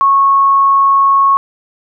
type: tone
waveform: sine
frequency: 1100 Hz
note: C#6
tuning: 14 cents flat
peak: -6 dBFS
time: 0.01-1.37 s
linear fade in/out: 0 ms
effects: none